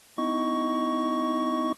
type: tone cluster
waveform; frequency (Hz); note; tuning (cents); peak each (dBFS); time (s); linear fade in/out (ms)
triangle; 251.8 / 307.7 / 324.6 / 626 / 1114; B3 / D#4 / E4 / D#5 / C#6; +34 / -19 / -27 / +10 / +8; -28 / -32 / -29 / -31 / -27; 0.18-1.73; 5
effects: white hiss -55 dBFS RMS until 1.77 s + AAC 32 kbps